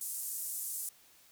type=band-pass noise; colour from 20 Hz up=pink; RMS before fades=-39 dBFS; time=0.01-0.89 s; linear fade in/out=2 ms; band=8100 to 15000 Hz; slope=24 dB/octave; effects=white hiss -62 dBFS RMS until 1.31 s